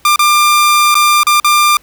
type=tone with dropouts; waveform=sawtooth; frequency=1194 Hz; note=D6; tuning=28 cents sharp; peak=-3 dBFS; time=0.05-1.77 s; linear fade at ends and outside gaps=2 ms; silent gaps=0.16-0.192 / 0.944-0.952 / 1.233-1.268 / 1.4-1.445 s; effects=pink hiss -48 dBFS RMS until 1.82 s